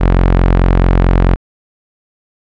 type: tone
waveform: sawtooth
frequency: 44.54 Hz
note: F1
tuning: 35 cents sharp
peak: -3 dBFS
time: 0-1.36 s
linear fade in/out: 20 ms
effects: low-pass 2000 Hz 12 dB/octave